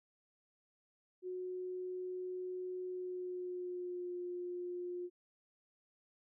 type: tone with pitch glide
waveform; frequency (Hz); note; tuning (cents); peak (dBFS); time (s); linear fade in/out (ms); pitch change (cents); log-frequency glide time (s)
sine; 366.1 to 355.5; F#4 to F4; -18 to +31; -39; 1.22-5.1; 50; -51; 2.85-4.15
effects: none